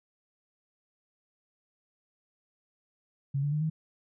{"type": "tone with pitch steps", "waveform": "sine", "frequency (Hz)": [138.59, 144.73, 151.13, 157.82], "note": ["C#3", "D3", "D3", "D#3"], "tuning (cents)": [0, -25, 50, 25], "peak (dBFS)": -26, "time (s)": [3.34, 3.7], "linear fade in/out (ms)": 10, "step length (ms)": 90, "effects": []}